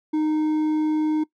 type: tone with hard clipping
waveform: triangle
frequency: 308.5 Hz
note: D#4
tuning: 15 cents flat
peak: -20 dBFS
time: 0.13-1.24 s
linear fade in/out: 10 ms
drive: 7 dB
effects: noise-tail reverb RT60 0.1 s tail -20 dB re dry